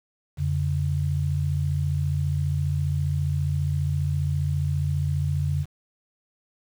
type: tone pair together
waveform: sine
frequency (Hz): 87.4 / 142.21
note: F2 / C#3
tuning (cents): +2 / +45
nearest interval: minor sixth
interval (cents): 843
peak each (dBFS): -25 / -24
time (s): 0.37-5.66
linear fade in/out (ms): 50
effects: 8-bit